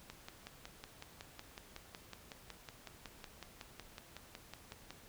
click train, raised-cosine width 0.2 ms, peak -29 dBFS, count 27, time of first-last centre 0.1-4.906 s, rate 5.41 Hz, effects pink hiss -59 dBFS RMS until 5.08 s

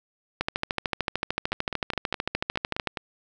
two click trains, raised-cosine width 0.3 ms, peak -9 / -14 dBFS, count 34 / 8, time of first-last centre 0.41-2.873 / 1.52-2.972 s, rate 13.4 / 4.82 Hz, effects none

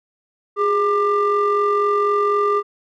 triangle ring-modulated tone, 390 Hz, G4, 9 cents flat, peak -10 dBFS, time 0.56-2.63 s, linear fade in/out 50 ms, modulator 802 Hz, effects none

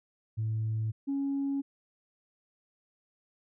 sine tone pair in turn, 110 / 277.2 Hz, A2 / C#4, 0 / 0 cents, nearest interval octave + major third, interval 1600 cents, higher second, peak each -27 dBFS, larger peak neither, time 0.37-0.92 / 1.07-1.62 s, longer neither, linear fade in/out 20 ms, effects tanh soft clip ceiling -25 dBFS

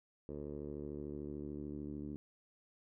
10% pulse tone with low-pass filter sweep, 73.42 Hz, D2, in tune, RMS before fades -44 dBFS, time 0.29-2.16 s, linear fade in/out 0 ms, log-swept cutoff 470 to 290 Hz, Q 2.5, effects none

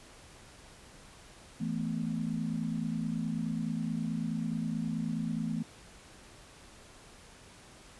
sine chord, E suspended fourth, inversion none, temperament equal with one note detuned, 164.81 / 220 / 249.4 Hz, E3 / A3 / B3, 0 / 0 / +17 cents, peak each -35 / -34 / -37 dBFS, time 1.6-5.63 s, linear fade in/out 10 ms, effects pink hiss -54 dBFS RMS until 7.99 s + resampled to 24000 Hz

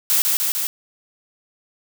blue noise with echo, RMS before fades -17 dBFS, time 0.1-0.22 s, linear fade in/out 0 ms, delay 150 ms, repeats 3, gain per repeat -2 dB, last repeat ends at 0.67 s, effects none

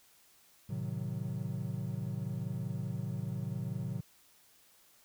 triangle chord, A diminished seventh, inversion none, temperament equal with one note detuned, 110 / 130.81 / 155.56 / 185.85 Hz, A2 / C3 / Eb3 / Gb3, 0 / 0 / 0 / +8 cents, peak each -38 / -37 / -39 / -39 dBFS, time 0.69-4.01 s, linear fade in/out 10 ms, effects white hiss -64 dBFS RMS until 5.04 s

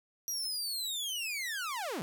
sawtooth linear sweep, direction down, 5800 to 138.59 Hz, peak -31 dBFS, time 0.28-2.02 s, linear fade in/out 0 ms, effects none

